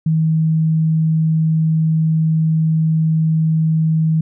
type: tone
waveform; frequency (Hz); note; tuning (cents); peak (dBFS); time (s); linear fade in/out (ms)
sine; 159.4; D#3; +42; -12; 0.06-4.21; 5
effects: none